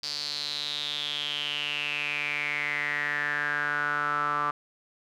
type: tone with band-pass filter sweep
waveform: sawtooth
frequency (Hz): 146.83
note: D3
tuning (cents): 0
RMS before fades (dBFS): -30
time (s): 0.03-4.51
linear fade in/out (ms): 5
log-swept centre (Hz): 4700 to 1200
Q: 7.9
effects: none